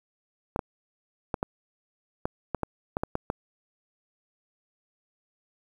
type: clicks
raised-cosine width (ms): 1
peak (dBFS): -13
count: 11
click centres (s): 0.561 / 0.592 / 1.342 / 1.429 / 2.255 / 2.547 / 2.633 / 2.969 / 3.035 / 3.154 / 3.301
effects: 8-bit